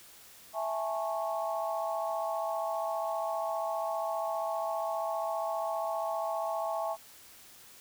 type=chord; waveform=sine; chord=A major seventh; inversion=second; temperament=just; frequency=660 / 825 / 880 / 1100 Hz; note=E5 / G#5 / A5 / C#6; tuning=+2 / -12 / 0 / -14 cents; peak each=-33 / -37 / -39 / -38 dBFS; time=0.53-6.97 s; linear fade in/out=50 ms; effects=white hiss -54 dBFS RMS until 7.8 s